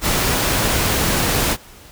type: noise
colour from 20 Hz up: pink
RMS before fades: -18 dBFS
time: 0.01-1.57 s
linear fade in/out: 50 ms
effects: pink hiss -43 dBFS RMS until 1.91 s